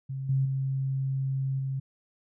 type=tone with level steps; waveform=sine; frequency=134.4 Hz; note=C3; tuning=47 cents sharp; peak=-31 / -22 / -26 / -28 dBFS; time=0.09-1.8 s; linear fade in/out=10 ms; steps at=0.29 / 0.45 / 1.59 s; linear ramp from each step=5 ms; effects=none